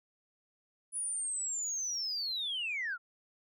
sine linear sweep, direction down, 9956 to 1329 Hz, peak -32 dBFS, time 0.92-2.98 s, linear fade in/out 50 ms, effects tanh soft clip ceiling -29 dBFS

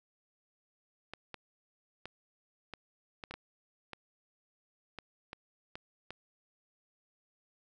clicks, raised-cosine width 0.3 ms, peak -26 dBFS, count 12, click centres 1.136 / 1.343 / 2.056 / 2.737 / 3.238 / 3.31 / 3.34 / 3.933 / 4.987 / 5.331 / 5.755 / 6.106 s, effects none

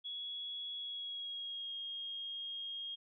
sine tone with pitch glide, 3356 to 3251 Hz, G#7 to G#7, +17 to -38 cents, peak -40 dBFS, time 0.04-2.96 s, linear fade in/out 20 ms, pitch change -55 cents, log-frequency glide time 0.75-1.75 s, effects none

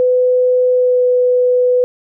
sine tone with pitch glide, 502 to 497.7 Hz, B4 to B4, +28 to +13 cents, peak -9 dBFS, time 0-1.84 s, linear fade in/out 0 ms, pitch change -15 cents, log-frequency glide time 0.72-1.05 s, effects none

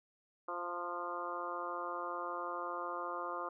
harmonic tone with a mistuned harmonic, 174.61 Hz, F3, in tune, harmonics 2 / 3 / 4 / 5 / 6 / 7 / 8, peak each -47 / -45 / -47 / -48 / -43 / -42 / -50 dBFS, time 0.48-3.49 s, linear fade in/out 5 ms, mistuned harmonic 5, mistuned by +23 cents, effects none

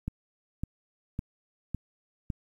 click train, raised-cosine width 5 ms, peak -19 dBFS, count 5, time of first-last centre 0.08-2.302 s, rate 1.8 Hz, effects 10-bit

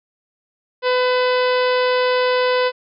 harmonic tone with a mistuned harmonic, 502 Hz, B4, 28 cents sharp, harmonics 1 / 2 / 3 / 4 / 5 / 6 / 7 / 8 / 9 / 10, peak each -16 / -22 / -26 / -28 / -30 / -32 / -33 / -34 / -35 / -36 dBFS, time 0.82-2.72 s, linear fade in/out 50 ms, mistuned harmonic 5, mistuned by +35 cents, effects none

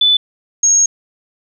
sine tone pair in turn, 3491 / 6548 Hz, A7 / G#8, -14 / -25 cents, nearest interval major seventh, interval 1089 cents, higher second, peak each -8 dBFS, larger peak neither, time 0.01-0.17 / 0.63-0.86 s, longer second, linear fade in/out 5 ms, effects none

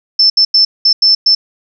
sine tone bursts at uneven times, 5300 Hz, E8, 9 cents sharp, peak -5 dBFS, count 6, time 0.19-0.3 / 0.37-0.45 / 0.54-0.65 / 0.85-0.93 / 1.02-1.15 / 1.26-1.35 s, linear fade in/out 5 ms, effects none

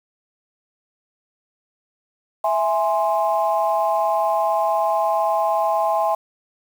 sine chord, E augmented, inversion none, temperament equal, 659.3 / 830.6 / 1046.5 Hz, E5 / G#5 / B#5, 0 / 0 / 0 cents, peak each -20 / -20 / -23 dBFS, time 2.44-6.15 s, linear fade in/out 5 ms, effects tanh soft clip ceiling -7 dBFS + 7-bit

